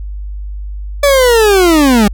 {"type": "linear sweep", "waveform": "40% pulse", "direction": "down", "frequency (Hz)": [580, 196], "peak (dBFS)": -5, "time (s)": [1.03, 2.08], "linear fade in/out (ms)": 5, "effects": ["added 50 Hz sine -20 dBFS peak until 2.13 s"]}